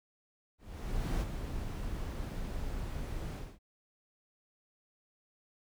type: noise with ADSR envelope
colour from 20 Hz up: brown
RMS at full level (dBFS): -31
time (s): 0.58-3.59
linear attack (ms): 630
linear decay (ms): 38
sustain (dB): -7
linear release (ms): 240
effects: none